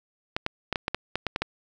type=clicks; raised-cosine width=0.3 ms; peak=-10 dBFS; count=10; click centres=0.365 / 0.464 / 0.727 / 0.758 / 0.881 / 0.946 / 1.156 / 1.267 / 1.361 / 1.42 s; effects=none